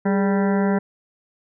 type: harmonic tone with a mistuned harmonic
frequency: 196 Hz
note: G3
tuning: in tune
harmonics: 1 / 2 / 3 / 4 / 5 / 7 / 8 / 9 / 10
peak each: -18 / -24 / -28 / -30 / -32 / -35 / -36 / -37 / -38 dBFS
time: 0.05-0.79 s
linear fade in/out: 10 ms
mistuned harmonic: 2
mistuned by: +76 cents
effects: none